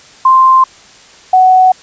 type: tone pair in turn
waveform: sine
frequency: 1046.5 / 744.7 Hz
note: C6 / F#5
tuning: 0 / +11 cents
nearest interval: tritone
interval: 589 cents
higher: first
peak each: -3 dBFS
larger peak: neither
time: 0.25-0.64 / 1.33-1.72 s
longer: neither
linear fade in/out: 5 ms
effects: white hiss -39 dBFS RMS until 1.82 s + resampled to 16000 Hz